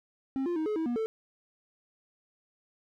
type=tone with pitch steps; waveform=triangle; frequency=267.8 / 348.9 / 314.6 / 425.1 / 322.5 / 240.3 / 443.2 Hz; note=C4 / F4 / D#4 / G#4 / E4 / B3 / A4; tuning=+40 / -2 / +19 / +40 / -38 / -47 / +13 cents; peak=-26 dBFS; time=0.36-1.06 s; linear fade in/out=0 ms; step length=100 ms; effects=none